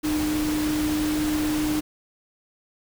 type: tone in noise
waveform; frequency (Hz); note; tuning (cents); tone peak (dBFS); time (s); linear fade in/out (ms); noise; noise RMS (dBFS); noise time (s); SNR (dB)
sine; 304.1; D#4; -40; -22; 0.03-1.81; 20; pink; -31; 0.03-1.81; +6
effects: none